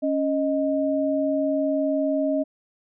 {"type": "tone pair together", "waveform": "sine", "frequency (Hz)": [277.2, 622.3], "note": ["C#4", "D#5"], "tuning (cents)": [0, 0], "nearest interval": "octave + major second", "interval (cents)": 1400, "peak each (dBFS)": -23, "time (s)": [0.02, 2.44], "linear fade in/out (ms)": 20, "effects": []}